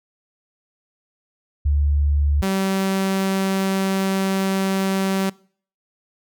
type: tone pair in turn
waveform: sine / sawtooth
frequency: 72.4 / 192.5 Hz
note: D2 / G3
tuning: -24 / -31 cents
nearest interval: octave + perfect fourth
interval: 1693 cents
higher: second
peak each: -15 dBFS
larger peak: neither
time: 1.65-2.42 / 2.42-5.3 s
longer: second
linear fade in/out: 10 ms
effects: noise-tail reverb RT60 0.5 s tail -23 dB re dry